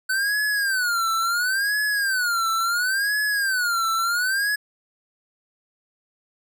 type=tone with vibrato; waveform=square; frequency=1505 Hz; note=F#6; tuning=29 cents sharp; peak=-21 dBFS; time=0.09-4.56 s; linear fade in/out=10 ms; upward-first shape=sine; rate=0.72 Hz; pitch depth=210 cents each way; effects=none